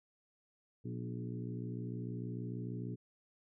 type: harmonic tone with a mistuned harmonic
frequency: 60.1 Hz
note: B1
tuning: 46 cents flat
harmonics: 2 / 3 / 4 / 5 / 6 / 7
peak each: -41 / -45 / -47 / -49 / -51 / -52 dBFS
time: 0.84-2.96 s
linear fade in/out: 20 ms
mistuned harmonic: 4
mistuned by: +46 cents
effects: none